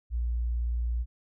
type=tone; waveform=sine; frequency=59 Hz; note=A#1; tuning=22 cents sharp; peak=-26 dBFS; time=0.1-1.06 s; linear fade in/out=50 ms; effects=none